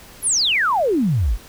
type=exponential sweep; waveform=sine; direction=down; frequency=11840 to 41.2 Hz; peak=-15 dBFS; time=0.22-1.38 s; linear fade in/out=50 ms; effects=pink hiss -43 dBFS RMS until 1.48 s